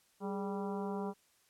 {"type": "harmonic tone with a mistuned harmonic", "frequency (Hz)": 196, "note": "G3", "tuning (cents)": 0, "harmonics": [1, 2, 3, 4, 5, 6, 7], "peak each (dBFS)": [-38, -40, -48, -45, -46, -53, -55], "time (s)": [0.2, 1.14], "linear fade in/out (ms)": 50, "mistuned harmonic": 2, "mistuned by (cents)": 85, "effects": ["white hiss -70 dBFS RMS until 1.49 s", "low-pass 12000 Hz 12 dB/octave"]}